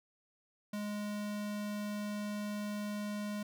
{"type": "tone", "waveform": "square", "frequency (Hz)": 207.7, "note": "G#3", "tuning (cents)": 0, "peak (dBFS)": -37, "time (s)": [0.73, 3.43], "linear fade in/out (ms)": 5, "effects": []}